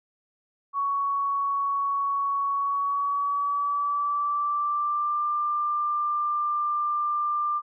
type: tone with pitch glide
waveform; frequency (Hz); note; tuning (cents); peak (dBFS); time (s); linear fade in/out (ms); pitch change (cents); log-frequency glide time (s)
sine; 1117 to 1190.3; C#6 to D6; +13 to +23; -23; 0.73-7.62; 50; +110; 2.53-5.24
effects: none